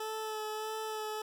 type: tone with vibrato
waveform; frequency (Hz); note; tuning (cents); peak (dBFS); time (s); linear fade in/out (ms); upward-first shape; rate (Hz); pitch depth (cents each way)
20% pulse; 433.7; A4; -25; -31; 0-1.22; 5; sine; 1.6; 17
effects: none